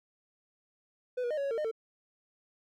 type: tone with pitch steps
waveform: triangle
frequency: 499.6 / 481.2 / 613 / 559 / 555 / 455.9 / 609 / 447.6 Hz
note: B4 / B4 / D#5 / C#5 / C#5 / A#4 / D#5 / A4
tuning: +20 / -45 / -26 / +14 / +2 / -39 / -37 / +30 cents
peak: -28 dBFS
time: 1.17-1.714 s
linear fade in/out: 10 ms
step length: 68 ms
effects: none